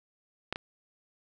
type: clicks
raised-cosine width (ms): 0.3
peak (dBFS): -15 / -19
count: 2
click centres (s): 0.526 / 0.559
effects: none